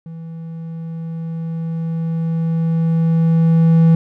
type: tone with level ramp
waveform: triangle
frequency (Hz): 164.1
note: E3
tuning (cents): -8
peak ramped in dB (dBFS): -27 to -5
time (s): 0.06-3.95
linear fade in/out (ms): 2
effects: none